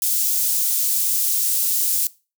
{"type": "high-pass noise", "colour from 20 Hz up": "white", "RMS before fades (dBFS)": -20, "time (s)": [0.02, 2.07], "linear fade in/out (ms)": 2, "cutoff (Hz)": 6900, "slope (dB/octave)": 12, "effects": ["noise-tail reverb RT60 0.3 s tail -20 dB re dry"]}